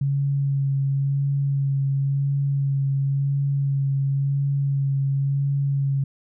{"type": "tone with vibrato", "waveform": "sine", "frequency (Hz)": 138.59, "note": "C#3", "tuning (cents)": 0, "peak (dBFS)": -19, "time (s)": [0.01, 6.04], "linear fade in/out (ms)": 5, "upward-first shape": "sine", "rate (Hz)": 0.95, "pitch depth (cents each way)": 16, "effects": []}